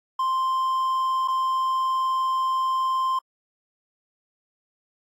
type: tone with dropouts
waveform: triangle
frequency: 1046.5 Hz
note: C6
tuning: in tune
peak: -19 dBFS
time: 0.19-3.19 s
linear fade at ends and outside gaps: 5 ms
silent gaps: 1.277-1.282 s
effects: AAC 64 kbps